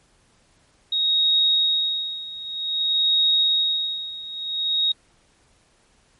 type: tone with tremolo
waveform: sine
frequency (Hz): 3762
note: A#7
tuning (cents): +15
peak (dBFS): -15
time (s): 0.92-4.92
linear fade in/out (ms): 5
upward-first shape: sine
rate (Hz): 0.53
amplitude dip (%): 85
effects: pink hiss -60 dBFS RMS until 6.19 s + MP3 48 kbps